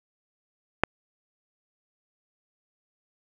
click, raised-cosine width 0.5 ms, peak -3 dBFS, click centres 0.836 s, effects 7-bit

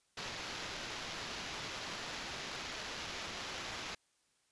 blue noise with sample-and-hold, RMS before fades -43 dBFS, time 0.17-3.95 s, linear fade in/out 5 ms, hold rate 8820 Hz, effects white hiss -75 dBFS RMS until 4.51 s + resampled to 22050 Hz

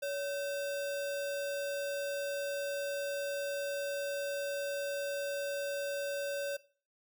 sine tone with sample-and-hold, 565 Hz, C#5, 33 cents sharp, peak -33 dBFS, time 0.02-6.57 s, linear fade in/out 10 ms, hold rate 2100 Hz, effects noise-tail reverb RT60 0.4 s tail -18 dB re dry

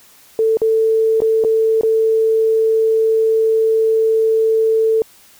sine tone with dropouts, 444.3 Hz, A4, 17 cents sharp, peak -11 dBFS, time 0.39-5.02 s, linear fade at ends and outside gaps 1 ms, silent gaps 0.571-0.617 / 1.204-1.219 / 1.439-1.447 / 1.811-1.833 s, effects white hiss -47 dBFS RMS until 5.39 s

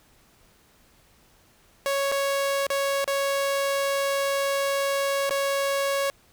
sawtooth tone with dropouts, 554.4 Hz, C#5, in tune, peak -19 dBFS, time 1.86-6.1 s, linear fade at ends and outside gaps 0 ms, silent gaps 2.116-2.121 / 2.667-2.703 / 3.043-3.077 / 5.294-5.308 s, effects pink hiss -59 dBFS RMS until 6.32 s

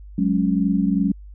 sine chord, F# suspended second, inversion none, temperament equal, 185 / 207.7 / 277.2 Hz, F#3 / G#3 / C#4, 0 / 0 / 0 cents, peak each -20 / -21 / -22 dBFS, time 0.18-1.12 s, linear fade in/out 5 ms, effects added 50 Hz sine -37 dBFS peak until 1.34 s

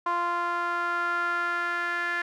sawtooth tone with band-pass filter sweep, 347 Hz, F4, 11 cents flat, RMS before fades -28 dBFS, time 0.06-2.22 s, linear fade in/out 5 ms, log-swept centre 1100 to 1700 Hz, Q 5, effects none

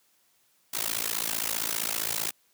white noise with amplitude modulation, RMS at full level -26 dBFS, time 0.73-2.31 s, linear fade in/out 10 ms, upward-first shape sine, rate 55.3 Hz, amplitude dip 100%, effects white hiss -67 dBFS RMS until 2.53 s + high-pass 100 Hz 12 dB/octave

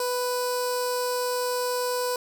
15% pulse tone with notch filter, 495.5 Hz, B4, 6 cents sharp, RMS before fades -27 dBFS, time 0-2.16 s, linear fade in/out 2 ms, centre 1900 Hz, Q 0.67, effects none

